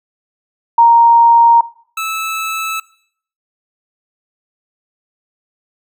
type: tone pair in turn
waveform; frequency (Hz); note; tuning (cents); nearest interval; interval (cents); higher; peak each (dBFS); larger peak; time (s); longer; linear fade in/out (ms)
sine / 25% pulse; 932.3 / 1308.2; A#5 / E6; 0 / -14; tritone; 586; second; -4 / -14; first; 0.78-1.61 / 1.97-2.8; neither; 5
effects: noise-tail reverb RT60 0.6 s tail -20 dB re dry